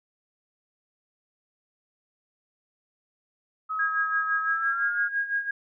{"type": "tone with pitch glide", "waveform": "sine", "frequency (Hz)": [1277, 1425.1], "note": ["D#6", "F6"], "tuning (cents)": [45, 35], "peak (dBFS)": -27, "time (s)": [3.69, 5.09], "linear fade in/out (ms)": 20, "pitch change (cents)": 190, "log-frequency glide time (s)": [4.4, 4.95]}
{"type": "tone with tremolo", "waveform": "sine", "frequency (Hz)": 1634, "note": "G#6", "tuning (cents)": -29, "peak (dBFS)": -22, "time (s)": [3.79, 5.51], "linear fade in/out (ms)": 5, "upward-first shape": "sine", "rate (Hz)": 5.9, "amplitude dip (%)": 75}
{"effects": []}